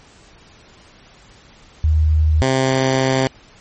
sine / 10% pulse tone pair in turn, 77.78 / 131.96 Hz, D#2 / C3, 0 / +15 cents, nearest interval major sixth, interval 915 cents, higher second, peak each -11 / -6 dBFS, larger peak second, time 1.84-2.42 / 2.42-3.27 s, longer second, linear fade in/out 0 ms, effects pink hiss -47 dBFS RMS until 3.6 s + MP3 32 kbps

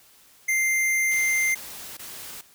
square tone, 2093 Hz, C7, in tune, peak -21 dBFS, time 0.48-1.55 s, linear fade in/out 10 ms
white noise bursts, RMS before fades -39 dBFS, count 3, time 1.11-2.412 s, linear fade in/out 5 ms, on 420 ms, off 21 ms
effects white hiss -55 dBFS RMS until 2.54 s

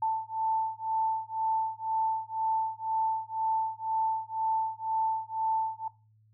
sine beating tone pair, 885 / 887 Hz, A5 / A5, +10 / +14 cents, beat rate 2 Hz, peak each -31 / -31 dBFS, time 0.02-5.88 s, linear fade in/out 5 ms, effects noise-tail reverb RT60 0.3 s tail -17 dB re dry + added 108 Hz sine -60 dBFS peak until 6.33 s

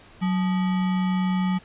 sine tone with sample-and-hold, 185 Hz, F#3, in tune, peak -20 dBFS, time 0.21-1.59 s, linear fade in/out 20 ms, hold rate 1050 Hz, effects pink hiss -50 dBFS RMS until 1.64 s + resampled to 8000 Hz

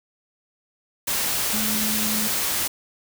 sine tone in noise, 215 Hz, A3, 40 cents flat, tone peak -27 dBFS, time 1.53-2.28 s, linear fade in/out 10 ms, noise white, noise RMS -24 dBFS, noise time 1.07-2.68 s, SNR -6 dB, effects none

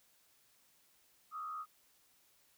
sine tone with frequency modulation, 1248 Hz, D#6, 5 cents sharp, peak -40 dBFS, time 1.31-1.66 s, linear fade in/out 50 ms, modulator 74.4 Hz, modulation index 0.67, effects white hiss -70 dBFS RMS until 2.57 s

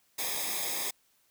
white noise with comb filter, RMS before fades -33 dBFS, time 0.18-0.91 s, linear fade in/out 10 ms, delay 0.69 ms, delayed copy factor -0.85, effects white hiss -69 dBFS RMS until 1.3 s

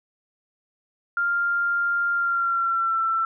sine tone with pitch glide, 1396.9 to 1339.2 Hz, F6 to E6, 0 to +27 cents, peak -20 dBFS, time 1.17-3.25 s, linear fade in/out 2 ms, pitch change -73 cents, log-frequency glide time 2.13-3 s, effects none

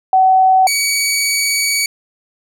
sine / 15% pulse tone pair in turn, 755 / 2262 Hz, F#5 / C#7, +35 / +34 cents, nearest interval octave + perfect fifth, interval 1899 cents, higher second, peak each -7 dBFS, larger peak neither, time 0.13-0.67 / 0.67-1.86 s, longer second, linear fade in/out 2 ms, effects none

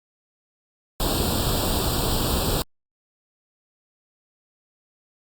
pink noise with comb filter, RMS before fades -23 dBFS, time 1-2.62 s, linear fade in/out 0 ms, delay 0.24 ms, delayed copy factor +0.95, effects Opus 48 kbps

